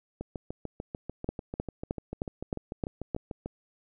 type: two click trains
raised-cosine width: 2 ms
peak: -22 / -16 dBFS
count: 23 / 7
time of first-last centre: 0.21-3.46 / 1.29-3.148 s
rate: 6.77 / 3.23 Hz
effects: none